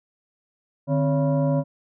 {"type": "tone with frequency modulation", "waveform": "sine", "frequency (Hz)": 150, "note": "D3", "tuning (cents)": 37, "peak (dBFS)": -18, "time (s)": [0.87, 1.64], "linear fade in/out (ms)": 50, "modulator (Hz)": 414, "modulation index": 1.1, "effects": []}